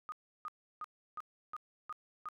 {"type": "tone bursts", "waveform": "sine", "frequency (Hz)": 1237, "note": "D#6", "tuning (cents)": -10, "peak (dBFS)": -39, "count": 7, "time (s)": [0.09, 2.287], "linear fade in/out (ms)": 0, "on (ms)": 31, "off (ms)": 330, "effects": []}